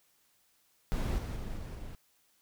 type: noise with level steps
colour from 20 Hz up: brown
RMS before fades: -31 / -36 / -39 / -41 / -43 dBFS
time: 0.92-1.95 s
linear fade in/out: 0 ms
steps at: 1.18 / 1.36 / 1.57 / 1.75 s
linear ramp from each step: 5 ms
effects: white hiss -70 dBFS RMS until 2.41 s